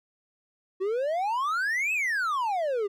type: exponential two-way sweep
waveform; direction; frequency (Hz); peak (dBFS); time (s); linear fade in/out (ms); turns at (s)
triangle; up then down; 365.6 to 2637 to 386.7; -23; 0.8-2.88; 20; 1.93
effects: none